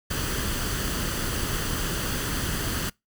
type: noise with comb filter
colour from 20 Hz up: pink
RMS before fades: -28 dBFS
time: 0.1-2.9 s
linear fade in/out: 10 ms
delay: 0.65 ms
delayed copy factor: +0.5
effects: noise-tail reverb RT60 0.2 s tail -25 dB re dry